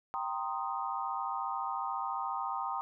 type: chord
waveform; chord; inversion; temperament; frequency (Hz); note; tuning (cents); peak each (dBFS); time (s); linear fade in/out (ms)
sine; C minor seventh; second; equal; 784 / 932.3 / 1046.5 / 1244.5; G5 / Bb5 / C6 / Eb6; 0 / 0 / 0 / 0; -38 / -38 / -39 / -38; 0.14-2.81; 0
effects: none